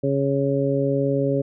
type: harmonic tone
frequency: 138.59 Hz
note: C#3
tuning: in tune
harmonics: 1 / 2 / 3 / 4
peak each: -24 / -24 / -24 / -24 dBFS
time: 0.03-1.42 s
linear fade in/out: 10 ms
effects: none